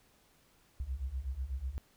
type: beating tone pair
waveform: sine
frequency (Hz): 61.1 / 69.2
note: B1 / C#2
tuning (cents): -18 / -2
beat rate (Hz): 8.1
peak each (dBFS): -39 / -37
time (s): 0.8-1.78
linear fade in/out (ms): 0
effects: pink hiss -67 dBFS RMS until 1.96 s